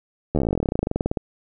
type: slowing click train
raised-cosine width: 2 ms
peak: -8 dBFS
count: 29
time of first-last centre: 0.35-1.172 s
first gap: 12 ms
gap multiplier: 1.06
effects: none